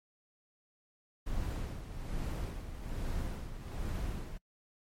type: noise with tremolo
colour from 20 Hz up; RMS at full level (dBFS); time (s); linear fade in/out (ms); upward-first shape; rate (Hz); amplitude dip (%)
brown; -35; 1.26-4.38; 10; sine; 1.2; 60
effects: noise-tail reverb RT60 0.1 s tail -25 dB re dry + MP3 64 kbps